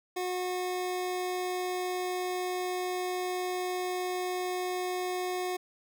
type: tone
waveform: 25% pulse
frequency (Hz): 363.9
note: F#4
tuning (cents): -29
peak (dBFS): -27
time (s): 0.16-5.57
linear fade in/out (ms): 10
effects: none